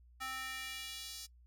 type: tone with high-pass filter sweep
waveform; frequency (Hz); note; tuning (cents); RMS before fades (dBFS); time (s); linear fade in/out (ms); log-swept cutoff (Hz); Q
square; 261.6; C4; 0; -44; 0.2-1.27; 20; 1200 to 5100; 1.6
effects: noise-tail reverb RT60 0.1 s tail -22 dB re dry + added 60 Hz sine -59 dBFS peak until 1.46 s